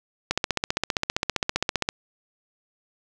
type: click train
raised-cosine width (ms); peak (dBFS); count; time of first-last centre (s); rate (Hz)
0.2; -5; 25; 0.31-1.889; 15.2
effects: none